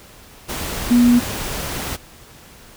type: tone in noise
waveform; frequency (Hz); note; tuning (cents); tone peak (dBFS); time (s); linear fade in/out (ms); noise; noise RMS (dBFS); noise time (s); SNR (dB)
sine; 241.7; B3; -37; -9; 0.9-1.2; 20; pink; -26; 0.48-1.97; +14
effects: pink hiss -44 dBFS RMS until 2.76 s